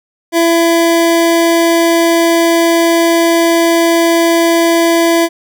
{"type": "tone", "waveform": "25% pulse", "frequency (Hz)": 335.1, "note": "E4", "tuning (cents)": 29, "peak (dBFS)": -4, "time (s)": [0.32, 5.29], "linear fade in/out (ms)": 50, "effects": []}